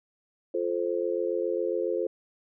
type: chord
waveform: sine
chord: F major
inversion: none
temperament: just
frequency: 349.2 / 436.5 / 523.8 Hz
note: F4 / A4 / C5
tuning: 0 / -14 / +2 cents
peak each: -30 dBFS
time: 0.54-2.07 s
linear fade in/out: 5 ms
effects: none